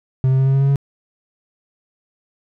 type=tone with pitch steps; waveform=triangle; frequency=130.81 / 132.18 / 133.56 / 134.95 / 136.36 / 137.79 / 139.23 Hz; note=C3 / C3 / C3 / C#3 / C#3 / C#3 / C#3; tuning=0 / +18 / +36 / -46 / -28 / -10 / +8 cents; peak=-10 dBFS; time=0.24-0.758 s; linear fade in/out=0 ms; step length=74 ms; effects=none